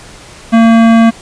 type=tone with hard clipping; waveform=sine; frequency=227.8 Hz; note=A#3; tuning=40 cents flat; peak=-5 dBFS; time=0.52-1.11 s; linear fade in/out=20 ms; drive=17 dB; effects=pink hiss -34 dBFS RMS until 1.21 s + resampled to 22050 Hz